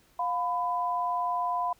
sine tone pair together, 707.8 / 1001 Hz, F5 / B5, +23 / +23 cents, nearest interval tritone, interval 600 cents, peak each -30 / -28 dBFS, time 0.19-1.73 s, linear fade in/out 5 ms, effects pink hiss -63 dBFS RMS until 1.79 s

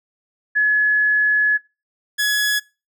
sine / sawtooth tone pair in turn, 1700 / 1688.3 Hz, G#6 / G#6, +40 / +28 cents, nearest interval unison, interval 12 cents, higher first, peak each -13 dBFS, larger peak neither, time 0.55-1.58 / 2.18-2.6 s, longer first, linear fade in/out 20 ms, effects noise-tail reverb RT60 0.3 s tail -24 dB re dry

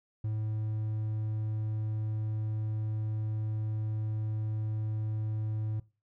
triangle tone with hard clipping, 108.2 Hz, A2, 29 cents flat, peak -31 dBFS, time 0.24-5.8 s, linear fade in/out 5 ms, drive 6 dB, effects noise-tail reverb RT60 0.3 s tail -20 dB re dry

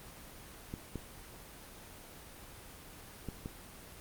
clicks, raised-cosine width 3 ms, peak -25 dBFS, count 4, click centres 0.739 / 0.957 / 3.287 / 3.459 s, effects pink hiss -51 dBFS RMS until 4 s + Opus 24 kbps

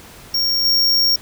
square tone with level steps, 5540 Hz, F8, 15 cents flat, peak -16 / -13 dBFS, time 0.34-1.16 s, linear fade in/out 5 ms, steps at 0.65 s, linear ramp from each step 2 ms, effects pink hiss -41 dBFS RMS until 1.21 s

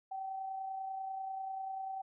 sine tone with amplitude modulation, 769 Hz, G5, 33 cents flat, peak -36 dBFS, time 0.11-2.02 s, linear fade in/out 10 ms, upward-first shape sine, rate 30.2 Hz, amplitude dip 35%, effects none

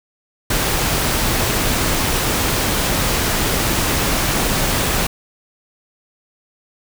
pink noise, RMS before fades -18 dBFS, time 0.5-5.07 s, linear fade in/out 5 ms, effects none

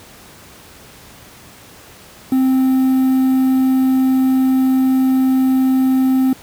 triangle tone with quantisation, 261.6 Hz, C4, in tune, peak -9 dBFS, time 2.32-6.33 s, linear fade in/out 2 ms, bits 6, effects pink hiss -41 dBFS RMS until 6.42 s + high-pass 60 Hz 12 dB/octave

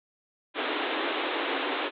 pink band-pass noise, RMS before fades -30 dBFS, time 0.54-1.91 s, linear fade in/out 50 ms, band 270 to 3800 Hz, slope 96 dB/octave, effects none

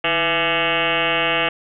sine tone with frequency modulation, 1700 Hz, G#6, 40 cents sharp, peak -16 dBFS, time 0.04-1.49 s, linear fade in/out 5 ms, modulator 172 Hz, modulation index 7.7, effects none

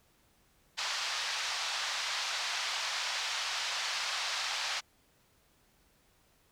white band-pass noise, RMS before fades -35 dBFS, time 0.77-4.81 s, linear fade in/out 20 ms, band 720 to 5400 Hz, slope 24 dB/octave, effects pink hiss -68 dBFS RMS until 6.51 s

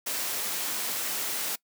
white noise, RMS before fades -31 dBFS, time 0.06-1.56 s, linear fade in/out 10 ms, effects noise-tail reverb RT60 0.1 s tail -23 dB re dry + high-pass 200 Hz 12 dB/octave

